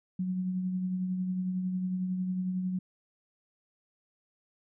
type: tone with tremolo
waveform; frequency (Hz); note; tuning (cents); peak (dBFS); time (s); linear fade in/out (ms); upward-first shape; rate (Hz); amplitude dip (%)
sine; 184.2; F#3; -7; -27; 0.19-2.79; 5; triangle; 11; 40
effects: none